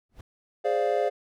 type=noise with exponential growth; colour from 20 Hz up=brown; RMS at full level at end=-39 dBFS; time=0.09-0.21 s; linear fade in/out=5 ms; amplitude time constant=25 ms
type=chord; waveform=triangle; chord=D half-diminished seventh; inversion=second; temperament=equal; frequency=415.3 / 523.3 / 587.3 / 698.5 Hz; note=Ab4 / C5 / D5 / F5; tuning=0 / 0 / 0 / 0 cents; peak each=-26 dBFS; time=0.64-1.1 s; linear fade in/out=20 ms
effects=none